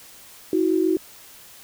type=tone pair together; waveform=sine; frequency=322.7 / 370 Hz; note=E4 / F#4; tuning=-37 / 0 cents; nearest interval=major second; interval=237 cents; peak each=-20 dBFS; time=0.53-0.97 s; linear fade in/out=2 ms; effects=white hiss -46 dBFS RMS until 1.63 s